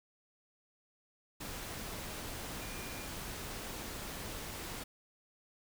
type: tone in noise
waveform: sine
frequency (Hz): 2410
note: D7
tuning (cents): +44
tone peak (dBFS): -52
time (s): 2.61-3.07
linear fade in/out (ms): 10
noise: pink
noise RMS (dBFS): -43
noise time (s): 1.4-4.84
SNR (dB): -12
effects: none